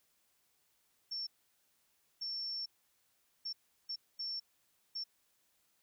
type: tone bursts at uneven times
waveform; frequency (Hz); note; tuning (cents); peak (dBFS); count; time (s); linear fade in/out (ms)
sine; 5430; F8; -50; -37; 6; 1.11-1.27 / 2.21-2.66 / 3.45-3.53 / 3.89-3.96 / 4.19-4.4 / 4.95-5.04; 10
effects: white hiss -75 dBFS RMS until 5.82 s